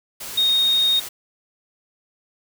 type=tone in noise; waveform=sine; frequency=3715 Hz; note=A#7; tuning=7 cents flat; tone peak=-15 dBFS; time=0.37-1 s; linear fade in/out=10 ms; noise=white; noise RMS=-33 dBFS; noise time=0.2-1.09 s; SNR=+15 dB; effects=none